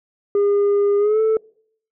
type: tone with pitch glide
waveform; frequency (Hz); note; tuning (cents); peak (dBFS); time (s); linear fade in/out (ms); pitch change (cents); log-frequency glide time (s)
sine; 405.7 to 439.9; G#4 to A4; -41 to 0; -11; 0.35-1.37; 2; +141; 0.98-1.2
effects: noise-tail reverb RT60 0.6 s tail -26 dB re dry + tanh soft clip ceiling -13 dBFS